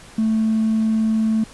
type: tone with hard clipping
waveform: sine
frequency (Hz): 220.4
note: A3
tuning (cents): +3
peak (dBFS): -16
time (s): 0.18-1.44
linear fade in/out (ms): 5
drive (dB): 1
effects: pink hiss -43 dBFS RMS until 1.53 s + resampled to 24000 Hz